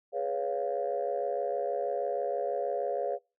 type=chord; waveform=sine; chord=C# dominant seventh; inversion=second; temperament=equal with one note detuned; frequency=415.3 / 493.9 / 560.2 / 698.5 Hz; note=G#4 / B4 / C#5 / E#5; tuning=0 / 0 / +18 / 0 cents; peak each=-35 / -34 / -32 / -34 dBFS; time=0.12-3.19 s; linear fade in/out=50 ms; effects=noise-tail reverb RT60 0.3 s tail -26 dB re dry + tanh soft clip ceiling -20 dBFS